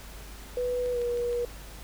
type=tone with pitch glide; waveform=sine; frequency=493.9 to 480.7 Hz; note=B4 to B4; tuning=0 to -47 cents; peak=-26 dBFS; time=0.57-1.45 s; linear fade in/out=2 ms; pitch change=-47 cents; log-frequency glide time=0.92-0.98 s
type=click train; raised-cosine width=0.2 ms; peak=-28 dBFS; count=4; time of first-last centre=0.86-1.329 s; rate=6.39 Hz
effects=added 50 Hz sine -43 dBFS peak until 1.83 s + pink hiss -47 dBFS RMS until 1.83 s